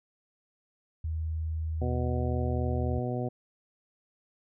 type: tone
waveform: sine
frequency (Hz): 79.7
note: D#2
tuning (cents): +42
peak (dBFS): -29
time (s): 1.04-2.99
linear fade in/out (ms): 5
type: harmonic tone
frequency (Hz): 123.47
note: B2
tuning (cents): 0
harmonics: 1 / 2 / 3 / 4 / 5 / 6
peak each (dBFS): -32 / -35 / -37 / -38 / -39 / -40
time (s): 1.81-3.29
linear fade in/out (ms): 10
effects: none